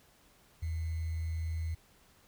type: tone with sample-and-hold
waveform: sine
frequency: 81.2 Hz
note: E2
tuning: 26 cents flat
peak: -32 dBFS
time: 0.62-1.75 s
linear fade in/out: 10 ms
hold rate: 2100 Hz
effects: pink hiss -64 dBFS RMS until 2.27 s